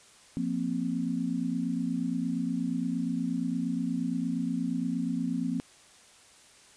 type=chord; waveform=sine; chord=F suspended fourth; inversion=none; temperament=equal; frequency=174.61 / 233.1 / 261.6 Hz; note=F3 / Bb3 / C4; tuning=0 / 0 / 0 cents; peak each=-33 / -32 / -31 dBFS; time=0.37-5.6 s; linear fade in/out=0 ms; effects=white hiss -56 dBFS RMS until 6.76 s + resampled to 22050 Hz